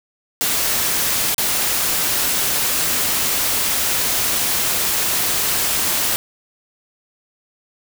white noise with dropouts, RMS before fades -19 dBFS, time 0.41-6.16 s, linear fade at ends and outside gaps 0 ms, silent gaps 1.345-1.381 s, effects none

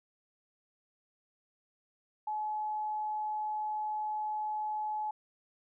sine tone, 853 Hz, G#5, 46 cents sharp, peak -32 dBFS, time 2.27-5.11 s, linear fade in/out 5 ms, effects none

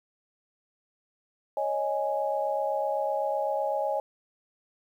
sine chord, C# suspended second, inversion none, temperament equal, 554.4 / 622.3 / 830.6 Hz, C#5 / D#5 / G#5, 0 / 0 / 0 cents, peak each -30 dBFS, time 1.57-4 s, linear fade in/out 2 ms, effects 10-bit

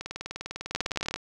two click trains, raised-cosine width 0.2 ms, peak -10 / -18 dBFS, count 8 / 24, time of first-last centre 0.75-1.141 / 0.01-1.16 s, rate 17.9 / 20 Hz, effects none

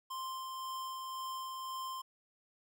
square tone with tremolo, 1047 Hz, C6, 1 cent sharp, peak -39 dBFS, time 0.1-2.02 s, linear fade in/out 10 ms, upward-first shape sine, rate 1.9 Hz, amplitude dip 25%, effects 13-bit

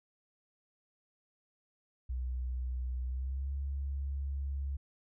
sine tone with pitch glide, 62.7 to 69.17 Hz, B1 to C#2, +27 to -3 cents, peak -33 dBFS, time 2.09-4.77 s, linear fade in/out 10 ms, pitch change +170 cents, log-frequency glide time 3.05-3.52 s, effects none

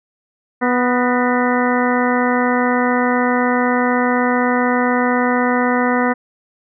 harmonic tone with a mistuned harmonic, 246.9 Hz, B3, in tune, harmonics 1 / 2 / 3 / 4 / 5 / 6 / 7 / 8, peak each -17 / -20 / -22 / -23 / -24 / -25 / -25 / -26 dBFS, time 0.61-6.14 s, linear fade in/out 20 ms, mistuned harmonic 7, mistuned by +74 cents, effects none

